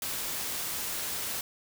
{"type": "noise", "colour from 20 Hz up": "white", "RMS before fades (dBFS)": -34, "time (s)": [0.02, 1.41], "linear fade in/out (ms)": 2, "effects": []}